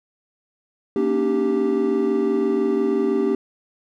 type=chord; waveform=triangle; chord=Eb dominant seventh; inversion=second; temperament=equal with one note detuned; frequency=233.1 / 277.2 / 303.1 / 392 Hz; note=Bb3 / Db4 / Eb4 / G4; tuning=0 / 0 / -45 / 0 cents; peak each=-23 / -23 / -24 / -18 dBFS; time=0.96-3.35 s; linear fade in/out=2 ms; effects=none